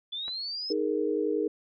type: linear sweep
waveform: sine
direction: up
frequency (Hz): 3441 to 5274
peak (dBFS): -32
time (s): 0.12-0.73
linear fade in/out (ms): 10
type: clicks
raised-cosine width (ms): 0.5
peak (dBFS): -29 / -37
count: 2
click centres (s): 0.281 / 0.291
type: chord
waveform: sine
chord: D# suspended fourth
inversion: none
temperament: equal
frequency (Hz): 311.1 / 415.3 / 466.2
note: D#4 / G#4 / A#4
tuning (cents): 0 / 0 / 0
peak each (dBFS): -30 / -29 / -30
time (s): 0.7-1.48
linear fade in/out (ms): 5
effects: none